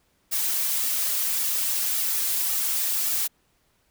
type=noise with flanger; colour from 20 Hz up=blue; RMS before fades=-25 dBFS; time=0.31-3.28 s; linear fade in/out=20 ms; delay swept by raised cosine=1.9 to 4.7 ms; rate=1.8 Hz; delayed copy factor=-0.55; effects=pink hiss -67 dBFS RMS until 3.9 s